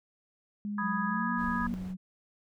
sine tone with pitch glide, 206.2 to 235.5 Hz, G#3 to A#3, -12 to +18 cents, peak -32 dBFS, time 0.65-1.74 s, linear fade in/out 0 ms, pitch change +230 cents, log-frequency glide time 1.05-1.3 s
sine chord, G# minor, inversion first, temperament equal, 987.8 / 1244.5 / 1661.2 Hz, B5 / D#6 / G#6, 0 / 0 / 0 cents, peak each -35 dBFS, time 0.78-1.67 s, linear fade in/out 5 ms
sine tone, 185 Hz, F#3, in tune, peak -35 dBFS, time 0.81-1.97 s, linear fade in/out 20 ms
brown noise, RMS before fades -43 dBFS, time 1.36-1.95 s, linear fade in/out 50 ms
effects none

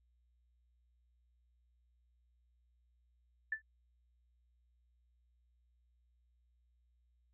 sine tone with exponential decay, 1760 Hz, A6, in tune, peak -30 dBFS, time 3.52-3.62 s, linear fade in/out 5 ms, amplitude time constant 21 ms, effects added 60 Hz sine -70 dBFS peak until 7.33 s

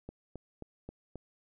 click train, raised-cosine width 2 ms, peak -29 dBFS, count 5, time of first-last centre 0.09-1.157 s, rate 3.75 Hz, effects none

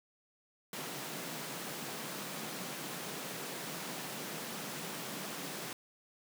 pink high-pass noise, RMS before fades -42 dBFS, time 0.73-5.73 s, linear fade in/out 2 ms, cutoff 140 Hz, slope 48 dB/octave, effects none

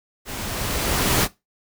pink noise with level ramp, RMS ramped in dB -32 to -17 dBFS, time 0.25-1.28 s, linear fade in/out 50 ms, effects noise-tail reverb RT60 0.2 s tail -18 dB re dry

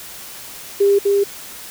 sine tone with echo, 400.7 Hz, G4, 38 cents sharp, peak -10 dBFS, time 0.8-0.99 s, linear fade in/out 10 ms, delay 250 ms, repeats 1, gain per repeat -2 dB, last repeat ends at 1.24 s, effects white hiss -35 dBFS RMS until 1.7 s

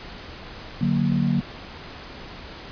sine chord, D augmented, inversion none, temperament equal, 146.83 / 185 / 233.1 Hz, D3 / F#3 / A#3, 0 / 0 / 0 cents, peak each -23 dBFS, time 0.81-1.41 s, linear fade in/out 5 ms, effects pink hiss -39 dBFS RMS until 2.71 s + resampled to 11025 Hz

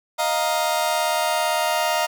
sawtooth chord, Eb suspended second, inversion none, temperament just, 622.3 / 700 / 933.4 Hz, Eb5 / F5 / Bb5, 0 / +4 / +2 cents, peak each -20 dBFS, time 0.18-2.07 s, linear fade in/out 20 ms, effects none

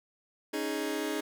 sawtooth chord, C# suspended second, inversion none, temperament just, 277.2 / 311.8 / 415.8 Hz, C#4 / D#4 / G#4, 0 / +4 / +2 cents, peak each -33 / -30 / -31 dBFS, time 0.53-1.21 s, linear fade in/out 10 ms, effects none

